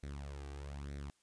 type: tone with flanger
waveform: sawtooth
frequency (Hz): 70.7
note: C#2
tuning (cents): +35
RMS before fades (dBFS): -45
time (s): 0.03-1.1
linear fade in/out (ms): 0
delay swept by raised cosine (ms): 0.5 to 2.6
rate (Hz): 1.1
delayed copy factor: +0.7
effects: white hiss -75 dBFS RMS until 1.22 s + resampled to 22050 Hz